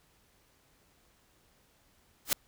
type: noise with exponential growth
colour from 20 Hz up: white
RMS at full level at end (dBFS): -22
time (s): 2.25-2.33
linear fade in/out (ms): 2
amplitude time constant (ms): 17
effects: pink hiss -67 dBFS RMS until 2.47 s